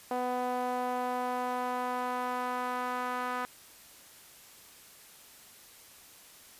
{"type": "tone with band-pass filter sweep", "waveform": "sawtooth", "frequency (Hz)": 249.3, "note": "B3", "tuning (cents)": 16, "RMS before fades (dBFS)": -33, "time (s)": [0.11, 3.45], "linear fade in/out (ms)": 0, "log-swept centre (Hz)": [720, 1200], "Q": 2, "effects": ["white hiss -54 dBFS RMS until 6.59 s", "resampled to 32000 Hz"]}